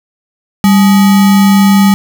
sine tone with sample-and-hold, 197.4 Hz, G3, 12 cents sharp, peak -3 dBFS, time 0.64-1.94 s, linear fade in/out 0 ms, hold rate 1050 Hz, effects none

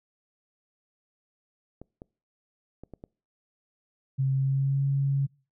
clicks, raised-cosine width 2 ms, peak -29 dBFS, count 5, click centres 1.816 / 2.019 / 2.836 / 2.937 / 3.039 s
sine tone with pitch glide, 134.2 to 138.29 Hz, C3 to C#3, +44 to -4 cents, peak -22 dBFS, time 4.18-5.27 s, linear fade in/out 20 ms, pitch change +52 cents, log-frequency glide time 4.34-4.84 s
effects noise-tail reverb RT60 0.4 s tail -26 dB re dry

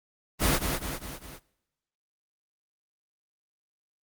pink noise with echo, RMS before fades -23 dBFS, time 0.39-0.6 s, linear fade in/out 50 ms, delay 200 ms, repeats 4, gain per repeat -5 dB, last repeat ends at 1.4 s, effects noise-tail reverb RT60 0.9 s tail -22 dB re dry + Opus 24 kbps

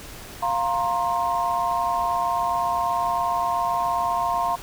sine chord, F suspended fourth, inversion none, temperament equal with one note detuned, 698.5 / 932.3 / 1059.9 Hz, F5 / Bb5 / C6, 0 / 0 / +22 cents, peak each -25 dBFS, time 0.42-4.56 s, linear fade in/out 10 ms, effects pink hiss -40 dBFS RMS until 4.62 s

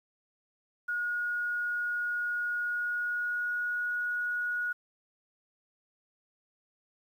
sine tone with pitch glide, 1443 to 1453.9 Hz, F#6 to F#6, -44 to -31 cents, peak -29 dBFS, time 0.88-4.73 s, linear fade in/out 10 ms, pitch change +13 cents, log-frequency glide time 2.6-3.88 s, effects 10-bit

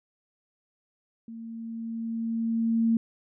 sine tone with level ramp, 227.8 Hz, A#3, 40 cents flat, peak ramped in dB -38 to -19 dBFS, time 1.28-2.97 s, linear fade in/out 2 ms, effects none

